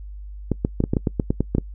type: clicks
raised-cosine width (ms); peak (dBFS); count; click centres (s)
3; -6; 12; 0.517 / 0.649 / 0.804 / 0.839 / 0.935 / 0.968 / 1.072 / 1.198 / 1.305 / 1.406 / 1.55 / 1.583
effects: noise-tail reverb RT60 0.1 s tail -24 dB re dry + added 50 Hz sine -33 dBFS peak until 1.74 s